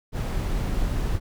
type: noise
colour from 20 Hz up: brown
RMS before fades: -25 dBFS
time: 0.12-1.2 s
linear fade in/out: 50 ms
effects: none